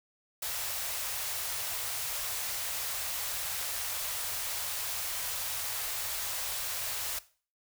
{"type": "band-stop noise", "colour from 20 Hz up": "white", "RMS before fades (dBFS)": -35, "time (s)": [0.42, 7.19], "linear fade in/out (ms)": 5, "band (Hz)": [120, 510], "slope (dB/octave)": 24, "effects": ["noise-tail reverb RT60 0.4 s tail -17 dB re dry"]}